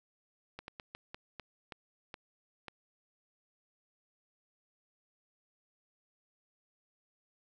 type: slowing click train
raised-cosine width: 0.3 ms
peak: -27 dBFS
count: 9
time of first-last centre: 0.59-2.683 s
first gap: 91 ms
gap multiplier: 1.29
effects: none